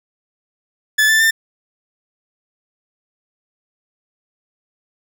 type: tone with pitch steps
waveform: 40% pulse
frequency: 1734 / 1763.3 / 1793.1 Hz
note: A6 / A6 / A6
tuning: -26 / +3 / +32 cents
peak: -10 dBFS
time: 0.98-1.31 s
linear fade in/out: 10 ms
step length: 110 ms
effects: none